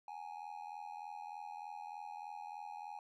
triangle tone with amplitude modulation, 830.6 Hz, G#5, in tune, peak -39 dBFS, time 0.08-2.99 s, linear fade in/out 2 ms, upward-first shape sine, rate 83.3 Hz, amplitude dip 85%, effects none

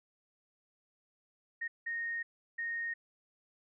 sine tone bursts at uneven times, 1855 Hz, A#6, 9 cents flat, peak -34 dBFS, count 3, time 1.61-1.68 / 1.86-2.23 / 2.58-2.94 s, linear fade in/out 10 ms, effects none

